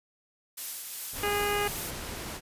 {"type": "noise with tremolo", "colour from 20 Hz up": "blue", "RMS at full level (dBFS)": -35, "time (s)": [0.57, 1.91], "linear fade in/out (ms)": 10, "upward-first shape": "sine", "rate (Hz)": 2.7, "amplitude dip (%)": 25}
{"type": "noise", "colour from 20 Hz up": "pink", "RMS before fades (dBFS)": -38, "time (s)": [1.12, 2.41], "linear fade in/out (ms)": 50}
{"type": "harmonic tone", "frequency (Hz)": 410.4, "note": "G#4", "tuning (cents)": -21, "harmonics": [1, 2, 3, 4, 5, 6, 7], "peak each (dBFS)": [-30, -33, -35, -36, -37, -38, -38], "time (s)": [1.23, 1.68], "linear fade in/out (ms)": 5}
{"effects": ["resampled to 32000 Hz"]}